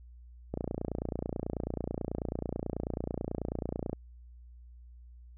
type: click train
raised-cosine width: 2 ms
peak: -20 dBFS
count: 100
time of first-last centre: 0.54-3.93 s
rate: 29.2 Hz
effects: added 60 Hz sine -49 dBFS peak until 5.37 s